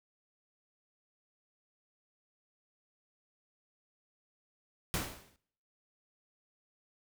pink noise with exponential decay, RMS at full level -31 dBFS, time 4.94-5.36 s, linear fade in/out 0 ms, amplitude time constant 90 ms, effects noise-tail reverb RT60 0.7 s tail -23 dB re dry

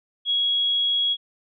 sine tone, 3322 Hz, G#7, in tune, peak -19 dBFS, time 0.25-1.17 s, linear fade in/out 50 ms, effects none

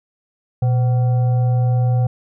sine tone with frequency modulation, 121.7 Hz, B2, 25 cents flat, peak -13 dBFS, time 0.62-2.07 s, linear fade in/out 5 ms, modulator 634 Hz, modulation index 0.29, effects none

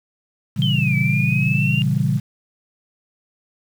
sine chord, A# diminished seventh, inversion none, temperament equal, 116.54 / 138.59 / 164.81 / 196 Hz, A#2 / C#3 / E3 / G3, 0 / 0 / 0 / 0 cents, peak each -22 / -19 / -22 / -23 dBFS, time 0.56-2.2 s, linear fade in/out 20 ms
sine exponential two-way sweep, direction down then up, 3191 to 2289 to 2810 Hz, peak -21 dBFS, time 0.62-1.82 s, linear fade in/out 0 ms, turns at 0.96 s
effects tanh soft clip ceiling -4 dBFS + 7-bit

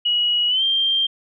sine tone with pitch glide, 2911 to 3174 Hz, F#7 to G7, -29 to +21 cents, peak -16 dBFS, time 0.05-1.07 s, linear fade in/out 10 ms, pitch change +150 cents, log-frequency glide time 0.48-0.63 s, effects none

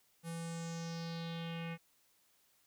square tone with low-pass filter sweep, 166.6 Hz, E3, 19 cents sharp, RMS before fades -42 dBFS, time 0.23-1.78 s, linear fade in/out 50 ms, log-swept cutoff 11000 to 2300 Hz, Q 3.7, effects white hiss -72 dBFS RMS until 2.66 s

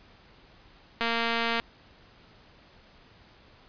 click train, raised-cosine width 0.3 ms, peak -12 dBFS, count 137, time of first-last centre 1.01-1.599 s, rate 231 Hz, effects pink hiss -56 dBFS RMS until 3.68 s + resampled to 11025 Hz

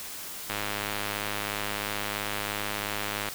click train, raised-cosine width 0.3 ms, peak -14 dBFS, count 288, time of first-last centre 0.5-3.286 s, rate 103 Hz, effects white hiss -39 dBFS RMS until 3.34 s

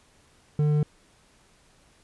sine tone with hard clipping, 149.4 Hz, D3, 30 cents sharp, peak -21 dBFS, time 0.59-0.83 s, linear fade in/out 2 ms, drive 6 dB, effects pink hiss -60 dBFS RMS until 2.03 s + resampled to 24000 Hz

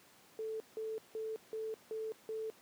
sine tone bursts, 440 Hz, A4, in tune, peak -37 dBFS, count 6, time 0.39-2.5 s, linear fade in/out 0 ms, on 210 ms, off 170 ms, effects pink hiss -62 dBFS RMS until 2.61 s + high-pass 200 Hz 12 dB/octave

